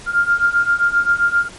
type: beating tone pair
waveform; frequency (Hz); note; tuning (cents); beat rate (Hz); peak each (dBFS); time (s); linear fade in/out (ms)
sine; 1396.9 / 1404.5; F6 / F6; 0 / +9; 7.6; -17 / -15; 0.06-1.49; 50
effects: pink hiss -38 dBFS RMS until 1.58 s + MP3 48 kbps